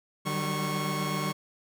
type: tone cluster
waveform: sawtooth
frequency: 151.3 / 186 / 193.8 / 1097 Hz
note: D#3 / F#3 / G3 / C#6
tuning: -48 / +9 / -20 / -18 cents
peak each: -28 / -36 / -30 / -29 dBFS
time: 0.25-1.33 s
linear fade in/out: 20 ms
effects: none